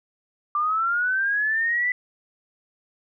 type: linear sweep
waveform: sine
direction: up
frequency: 1174.7 to 2000 Hz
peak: -20 dBFS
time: 0.55-1.92 s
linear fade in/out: 2 ms
effects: none